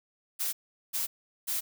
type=noise bursts; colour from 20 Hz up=blue; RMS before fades=-31 dBFS; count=3; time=0.39-1.61 s; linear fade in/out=20 ms; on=140 ms; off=400 ms; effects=none